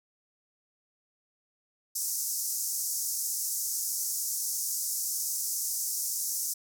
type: band-pass noise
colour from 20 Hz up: pink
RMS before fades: -32 dBFS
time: 1.95-6.54 s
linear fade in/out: 10 ms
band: 5500 to 16000 Hz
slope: 48 dB/octave
effects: none